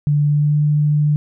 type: tone with pitch glide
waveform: sine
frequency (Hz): 146.8 to 148.85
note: D3 to D3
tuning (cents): 0 to +24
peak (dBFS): -12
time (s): 0.07-1.16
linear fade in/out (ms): 0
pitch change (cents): +24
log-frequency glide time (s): 0.27-0.58
effects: none